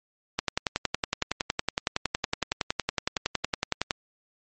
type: click train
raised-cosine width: 0.2 ms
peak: -7 dBFS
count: 39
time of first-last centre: 0.39-3.909 s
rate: 10.8 Hz
effects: MP3 32 kbps